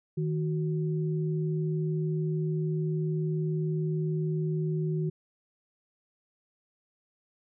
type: tone pair together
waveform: sine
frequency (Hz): 156.74 / 370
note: D#3 / F#4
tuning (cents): +13 / 0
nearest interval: octave + minor third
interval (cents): 1487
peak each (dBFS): -27 / -34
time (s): 0.17-5.1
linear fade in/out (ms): 10
effects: none